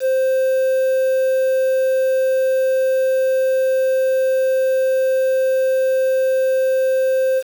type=tone with quantisation; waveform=triangle; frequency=523.3 Hz; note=C5; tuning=in tune; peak=-12 dBFS; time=0-7.43 s; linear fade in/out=50 ms; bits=6; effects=none